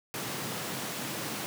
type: high-pass noise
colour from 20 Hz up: pink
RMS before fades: -36 dBFS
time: 0.14-1.46 s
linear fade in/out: 0 ms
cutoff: 110 Hz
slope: 48 dB/octave
effects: none